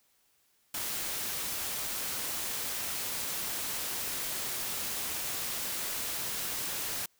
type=noise; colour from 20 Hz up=white; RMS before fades=-35 dBFS; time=0.74-7.06 s; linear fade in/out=5 ms; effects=white hiss -70 dBFS RMS until 7.19 s